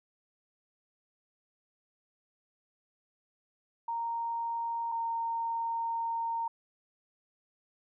sine tone pair in turn, 928 / 920.5 Hz, A#5 / A#5, -8 / -22 cents, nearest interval unison, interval 14 cents, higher first, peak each -31 / -30 dBFS, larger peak second, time 3.88-4.92 / 4.92-6.48 s, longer second, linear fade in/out 5 ms, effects none

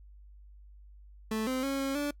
30% pulse tone with pitch steps, 219 / 258.8 / 273.7 / 272 / 289.8 Hz, A3 / C4 / C#4 / C#4 / D4, -8 / -19 / -22 / -33 / -23 cents, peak -27 dBFS, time 1.31-2.11 s, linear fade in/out 5 ms, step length 160 ms, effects noise-tail reverb RT60 0.1 s tail -23 dB re dry + added 50 Hz sine -50 dBFS peak until 2.2 s

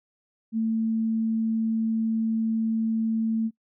sine tone, 223.5 Hz, A3, 27 cents sharp, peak -22 dBFS, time 0.52-3.51 s, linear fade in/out 50 ms, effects noise-tail reverb RT60 0.1 s tail -24 dB re dry

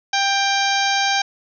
harmonic tone with a mistuned harmonic, 791 Hz, G5, 15 cents sharp, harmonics 1 / 2 / 3 / 4 / 5 / 6 / 7 / 8, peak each -20 / -23 / -25 / -26 / -27 / -28 / -28 / -29 dBFS, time 0.13-1.22 s, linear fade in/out 5 ms, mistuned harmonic 5, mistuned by -44 cents, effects none

